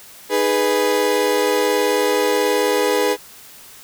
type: chord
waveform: 35% pulse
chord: G# minor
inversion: second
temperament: equal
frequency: 311.1 / 415.3 / 493.9 Hz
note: D#4 / G#4 / B4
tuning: 0 / 0 / 0 cents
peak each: -23 / -17 / -17 dBFS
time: 0.29-3.17 s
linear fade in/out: 50 ms
effects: white hiss -42 dBFS RMS until 3.83 s